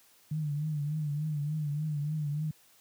sine tone with vibrato, 150 Hz, D3, 37 cents sharp, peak -29 dBFS, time 0.31-2.51 s, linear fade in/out 5 ms, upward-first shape triangle, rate 3.4 Hz, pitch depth 83 cents each way, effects white hiss -62 dBFS RMS until 2.8 s + high-pass 80 Hz 12 dB/octave

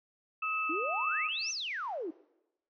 sine tone with tremolo, 2637 Hz, E7, in tune, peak -33 dBFS, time 0.42-1.51 s, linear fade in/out 5 ms, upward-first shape sine, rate 1.8 Hz, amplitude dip 35%
sine tone with pitch glide, 1272 to 1250.1 Hz, D#6 to D#6, +38 to +8 cents, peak -33 dBFS, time 0.42-1.29 s, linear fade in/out 10 ms, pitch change -30 cents, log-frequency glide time 0.65-0.8 s
sine exponential two-way sweep, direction up then down, 293.7 to 6272 to 293.7 Hz, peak -34 dBFS, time 0.69-2.11 s, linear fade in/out 10 ms, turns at 1.51 s
effects noise-tail reverb RT60 0.9 s tail -20 dB re dry

